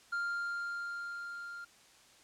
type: tone with level ramp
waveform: triangle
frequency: 1396.9 Hz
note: F6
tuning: in tune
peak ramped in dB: -30 to -41 dBFS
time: 0.12-1.65 s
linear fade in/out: 10 ms
effects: white hiss -61 dBFS RMS until 2.23 s + low-pass 8000 Hz 12 dB/octave